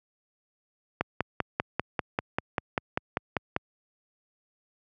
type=click train; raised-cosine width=0.5 ms; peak=-10 dBFS; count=14; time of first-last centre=1.01-3.564 s; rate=5.09 Hz; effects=high-pass 80 Hz 12 dB/octave